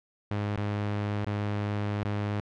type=tone with dropouts; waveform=sawtooth; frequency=103.3 Hz; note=G#2; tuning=9 cents flat; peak=-24 dBFS; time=0.31-2.4 s; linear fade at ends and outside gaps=0 ms; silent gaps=0.56-0.576 / 1.245-1.266 / 2.033-2.05 s; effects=low-pass 3000 Hz 12 dB/octave